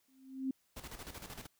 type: tone with exponential growth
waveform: sine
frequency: 264.7 Hz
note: C4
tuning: 20 cents sharp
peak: -30 dBFS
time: 0.08-0.51 s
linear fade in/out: 5 ms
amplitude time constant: 93 ms
type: noise with tremolo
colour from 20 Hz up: pink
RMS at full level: -46 dBFS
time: 0.76-1.47 s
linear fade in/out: 10 ms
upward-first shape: square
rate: 13 Hz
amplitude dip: 65%
effects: white hiss -75 dBFS RMS until 1.59 s